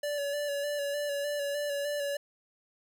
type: tone with vibrato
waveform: square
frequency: 576 Hz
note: D5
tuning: 34 cents flat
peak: -31 dBFS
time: 0.03-2.17 s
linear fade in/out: 5 ms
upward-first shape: square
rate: 3.3 Hz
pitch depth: 25 cents each way
effects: none